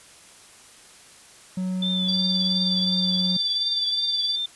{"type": "tone with pitch glide", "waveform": "triangle", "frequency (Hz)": [185, 182.35], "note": ["F#3", "F#3"], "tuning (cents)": [0, -25], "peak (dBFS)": -22, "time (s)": [1.57, 3.37], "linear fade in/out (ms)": 5, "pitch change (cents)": -25, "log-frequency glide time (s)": [2.35, 3.24]}
{"type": "tone with vibrato", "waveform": "sine", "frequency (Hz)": 3520, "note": "A7", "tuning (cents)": 0, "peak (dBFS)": -24, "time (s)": [1.82, 4.46], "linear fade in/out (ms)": 5, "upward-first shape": "triangle", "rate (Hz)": 2.8, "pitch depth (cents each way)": 40}
{"type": "tone with tremolo", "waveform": "sine", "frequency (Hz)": 4699, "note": "D8", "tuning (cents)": 0, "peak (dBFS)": -22, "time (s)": [2.08, 4.36], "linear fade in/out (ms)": 10, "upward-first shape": "sine", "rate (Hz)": 19, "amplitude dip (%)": 65}
{"effects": ["white hiss -49 dBFS RMS until 4.55 s", "resampled to 24000 Hz"]}